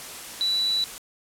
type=tone in noise; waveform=sine; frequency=3951 Hz; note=B7; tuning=in tune; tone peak=-21 dBFS; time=0.41-0.84 s; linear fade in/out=0 ms; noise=white; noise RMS=-38 dBFS; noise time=0-0.98 s; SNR=+14 dB; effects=low-pass 12000 Hz 12 dB/octave